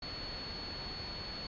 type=tone in noise; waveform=sine; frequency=4404 Hz; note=C#8; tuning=12 cents flat; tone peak=-42 dBFS; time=0.02-1.47 s; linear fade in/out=5 ms; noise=pink; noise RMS=-44 dBFS; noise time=0.02-1.47 s; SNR=-1 dB; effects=resampled to 11025 Hz